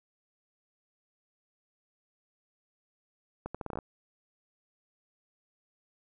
accelerating click train, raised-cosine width 1 ms, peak -22 dBFS, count 9, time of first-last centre 3.46-3.788 s, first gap 86 ms, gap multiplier 0.77, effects none

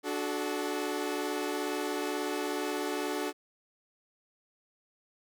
sawtooth chord, D major, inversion none, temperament equal with one note detuned, 293.7 / 370 / 432.2 Hz, D4 / F#4 / A4, 0 / 0 / -31 cents, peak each -31 / -32 / -32 dBFS, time 0.03-3.33 s, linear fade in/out 50 ms, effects none

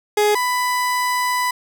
30% pulse tone pair in turn, 418 / 994.2 Hz, G#4 / B5, +11 / +11 cents, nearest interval octave + minor third, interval 1500 cents, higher second, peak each -11 / -15 dBFS, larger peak first, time 0.17-0.35 / 0.35-1.51 s, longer second, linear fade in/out 5 ms, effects none

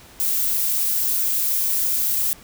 violet noise, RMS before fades -21 dBFS, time 0.2-2.33 s, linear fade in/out 0 ms, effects pink hiss -46 dBFS RMS until 2.43 s

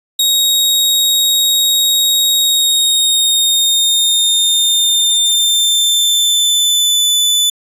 sawtooth tone with pitch glide, 3770 to 3497 Hz, A#7 to A7, +19 to -11 cents, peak -7 dBFS, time 0.19-7.5 s, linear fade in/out 5 ms, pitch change -130 cents, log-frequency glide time 2.34-7.02 s, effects resampled to 32000 Hz

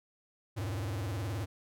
square tone with vibrato, 102.5 Hz, G#2, 22 cents flat, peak -34 dBFS, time 0.56-1.46 s, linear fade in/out 20 ms, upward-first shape sine, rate 19 Hz, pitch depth 250 cents each way, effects none

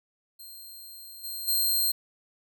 5% pulse tone with level steps, 4186 Hz, C8, in tune, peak -36 / -27 / -16 dBFS, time 0.39-1.92 s, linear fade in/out 10 ms, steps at 1.23 / 1.47 s, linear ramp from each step 20 ms, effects none

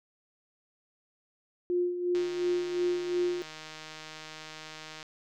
sine tone with tremolo, 354.8 Hz, F4, 27 cents sharp, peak -24 dBFS, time 1.7-3.42 s, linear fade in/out 0 ms, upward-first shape sine, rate 2.8 Hz, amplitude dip 60%
click train, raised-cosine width 0.2 ms, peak -26 dBFS, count 450, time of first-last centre 2.15-5.028 s, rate 156 Hz
effects none

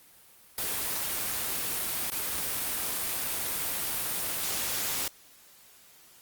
white noise with dropouts, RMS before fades -31 dBFS, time 0.58-5.08 s, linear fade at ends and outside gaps 2 ms, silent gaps 2.102-2.118 s, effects white hiss -56 dBFS RMS until 6.21 s + Opus 32 kbps

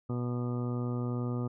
harmonic tone, 122.1 Hz, B2, 19 cents flat, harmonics 1 / 2 / 3 / 4 / 5 / 6 / 7 / 8 / 9 / 10, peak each -32 / -35 / -41 / -43 / -50 / -52 / -53 / -55 / -56 / -47 dBFS, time 0.09-1.48 s, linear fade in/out 10 ms, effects none

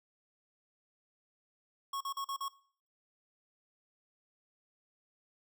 square tone bursts, 1100 Hz, C#6, 14 cents flat, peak -36 dBFS, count 5, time 1.93-2.483 s, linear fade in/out 5 ms, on 77 ms, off 42 ms, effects noise-tail reverb RT60 0.5 s tail -20 dB re dry

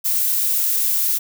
violet noise, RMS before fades -19 dBFS, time 0.04-1.19 s, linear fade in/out 20 ms, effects none

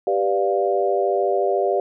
sine chord, G dominant seventh, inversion none, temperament equal with one note detuned, 392 / 493.9 / 587.3 / 701.3 Hz, G4 / B4 / D5 / F5, 0 / 0 / 0 / +7 cents, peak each -21 / -25 / -23 / -23 dBFS, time 0.07-1.8 s, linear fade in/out 2 ms, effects none

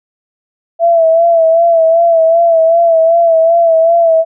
sine tone with vibrato, 664 Hz, E5, 12 cents sharp, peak -5 dBFS, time 0.79-4.25 s, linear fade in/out 50 ms, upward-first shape sine, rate 2.6 Hz, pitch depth 46 cents each way, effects none

